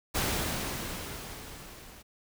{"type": "noise with level ramp", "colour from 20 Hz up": "pink", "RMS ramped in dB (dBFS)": [-28, -51], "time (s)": [0.14, 2.03], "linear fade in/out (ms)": 20, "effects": []}